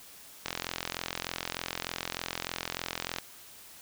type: click train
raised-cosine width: 0.2 ms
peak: -14 dBFS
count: 119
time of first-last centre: 0.46-3.185 s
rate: 43.3 Hz
effects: white hiss -51 dBFS RMS until 3.81 s